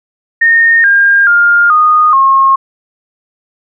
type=tone with pitch steps; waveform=sine; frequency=1837 / 1608.5 / 1408.4 / 1233.2 / 1079.7 Hz; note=A#6 / G6 / F6 / D#6 / C#6; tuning=-26 / +44 / +14 / -16 / -46 cents; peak=-4 dBFS; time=0.41-2.56 s; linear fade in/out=10 ms; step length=430 ms; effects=none